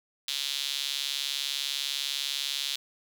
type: tone with high-pass filter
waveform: sawtooth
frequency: 140 Hz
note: C#3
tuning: 18 cents sharp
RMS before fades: -32 dBFS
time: 0.28-2.76 s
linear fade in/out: 2 ms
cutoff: 3600 Hz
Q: 3.3
effects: none